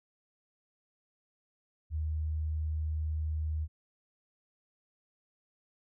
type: tone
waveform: sine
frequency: 77.7 Hz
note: D#2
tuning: 2 cents flat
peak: -30 dBFS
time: 1.9-3.68 s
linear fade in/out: 50 ms
effects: none